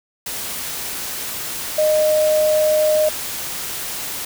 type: tone in noise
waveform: sine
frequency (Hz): 615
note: D#5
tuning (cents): -20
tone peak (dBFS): -13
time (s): 1.78-3.09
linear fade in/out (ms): 5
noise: white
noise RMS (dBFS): -27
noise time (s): 0.26-4.25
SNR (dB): +11
effects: none